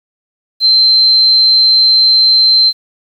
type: tone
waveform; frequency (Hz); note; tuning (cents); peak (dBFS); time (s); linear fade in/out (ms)
sine; 4112; C8; -31; -5; 0.6-2.73; 50
effects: 7-bit